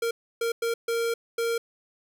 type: tone bursts at uneven times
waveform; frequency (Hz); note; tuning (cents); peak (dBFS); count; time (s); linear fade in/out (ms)
square; 463.3; A#4; -11; -25; 5; 0.02-0.11 / 0.41-0.52 / 0.62-0.74 / 0.88-1.14 / 1.38-1.58; 5
effects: none